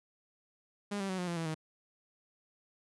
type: tone with pitch steps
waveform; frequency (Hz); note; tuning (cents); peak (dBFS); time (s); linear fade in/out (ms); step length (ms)
sawtooth; 203.6 / 195.08 / 186.92 / 179.1 / 171.6 / 164.42 / 157.54; G#3 / G3 / F#3 / F3 / F3 / E3 / D#3; -34 / -8 / +18 / +44 / -30 / -4 / +22; -30; 0.91-1.547; 10; 91
effects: resampled to 24000 Hz